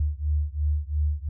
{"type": "beating tone pair", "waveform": "sine", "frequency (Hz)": [73.42, 76.32], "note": ["D2", "D#2"], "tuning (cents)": [0, -33], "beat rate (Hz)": 2.9, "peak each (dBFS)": [-25, -26], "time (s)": [0, 1.29], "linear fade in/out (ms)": 5, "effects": []}